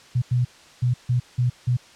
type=tone bursts at uneven times; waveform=sine; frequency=123.47 Hz; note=B2; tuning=in tune; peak=-17 dBFS; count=6; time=0.15-0.22 / 0.31-0.45 / 0.82-0.94 / 1.09-1.2 / 1.38-1.5 / 1.67-1.77 s; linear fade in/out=10 ms; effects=white hiss -49 dBFS RMS until 1.95 s + low-pass 6000 Hz 12 dB/octave